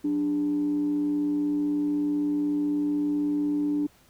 sine tone with frequency modulation, 294 Hz, D4, 2 cents sharp, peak -22 dBFS, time 0.04-3.87 s, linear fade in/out 10 ms, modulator 113 Hz, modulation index 0.27, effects tanh soft clip ceiling -18 dBFS + pink hiss -59 dBFS RMS until 4.09 s

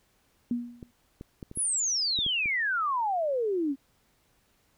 sine tone with exponential decay, 240 Hz, B3, 49 cents flat, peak -23 dBFS, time 0.51-0.91 s, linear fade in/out 2 ms, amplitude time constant 86 ms
clicks, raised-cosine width 3 ms, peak -28 / -27 / -26 / -29 / -26 / -26 / -26 / -29 dBFS, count 8, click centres 0.828 / 1.211 / 1.428 / 1.514 / 1.574 / 2.189 / 2.264 / 2.458 s
sine exponential sweep, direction down, 11000 to 261.6 Hz, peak -25 dBFS, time 1.55-3.76 s, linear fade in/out 50 ms
effects pink hiss -68 dBFS RMS until 4.77 s

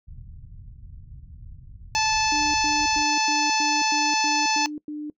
pink low-pass noise, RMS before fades -42 dBFS, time 0.07-3.04 s, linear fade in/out 20 ms, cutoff 130 Hz, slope 24 dB/octave
harmonic tone, 873 Hz, A5, 14 cents flat, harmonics 1 / 2 / 3 / 4 / 5 / 6 / 7 / 8, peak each -23 / -32 / -26 / -36 / -29 / -29 / -29 / -40 dBFS, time 1.95-4.66 s, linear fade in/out 0 ms
sine tone bursts, 299.5 Hz, D4, 34 cents sharp, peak -29 dBFS, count 9, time 2.32-5.1 s, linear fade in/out 2 ms, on 220 ms, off 100 ms
effects noise-tail reverb RT60 0.1 s tail -22 dB re dry

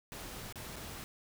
pink noise with dropouts, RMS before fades -45 dBFS, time 0.12-1.04 s, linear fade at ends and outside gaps 0 ms, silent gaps 0.525-0.557 / 0.759-0.764 s, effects none

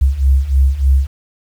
sine beating tone pair, 65.41 / 68.71 Hz, C2 / C#2, 0 / -15 cents, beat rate 3.3 Hz, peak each -14 / -11 dBFS, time 0.01-1.07 s, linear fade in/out 10 ms, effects 7-bit

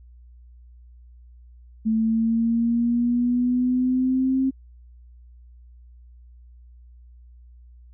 sine exponential sweep, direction up, 220 to 266.2 Hz, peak -18 dBFS, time 1.85-4.51 s, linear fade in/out 20 ms, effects added 60 Hz sine -45 dBFS peak until 7.93 s

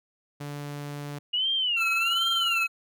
sawtooth tone, 144.9 Hz, D3, 23 cents flat, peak -30 dBFS, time 0.4-1.19 s, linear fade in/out 10 ms
sine tone with vibrato, 2851 Hz, F7, 35 cents sharp, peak -23 dBFS, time 1.33-2.67 s, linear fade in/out 10 ms, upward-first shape sine, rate 1.3 Hz, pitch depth 190 cents each way
square tone with tremolo, 1361 Hz, F6, 45 cents flat, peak -27 dBFS, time 1.76-2.68 s, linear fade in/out 50 ms, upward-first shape triangle, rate 20 Hz, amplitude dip 65%
effects none

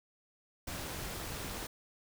pink noise with amplitude modulation, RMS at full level -39 dBFS, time 0.67-1.67 s, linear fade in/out 5 ms, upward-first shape sine, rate 254 Hz, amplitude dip 40%, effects none

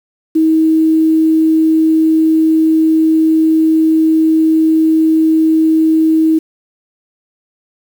sine tone with quantisation, 318.4 Hz, D#4, 40 cents sharp, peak -7 dBFS, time 0.35-6.39 s, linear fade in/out 10 ms, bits 6, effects none

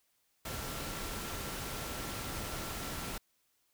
sine tone in noise, 1357 Hz, E6, 50 cents sharp, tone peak -50 dBFS, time 0.45-3.18 s, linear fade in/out 5 ms, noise pink, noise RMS -40 dBFS, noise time 0.45-3.18 s, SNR -13 dB, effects white hiss -75 dBFS RMS until 3.73 s

